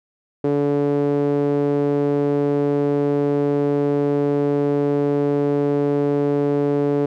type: tone with band-pass filter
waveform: sawtooth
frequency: 143.8 Hz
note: D3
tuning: 36 cents flat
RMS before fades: -19 dBFS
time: 0.44-7.06 s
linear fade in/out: 5 ms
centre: 390 Hz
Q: 3
effects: none